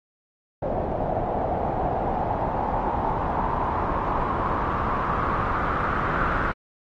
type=noise with low-pass filter sweep; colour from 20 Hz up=pink; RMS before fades=-25 dBFS; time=0.62-6.52 s; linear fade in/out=5 ms; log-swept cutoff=660 to 1400 Hz; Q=4.3; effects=AAC 32 kbps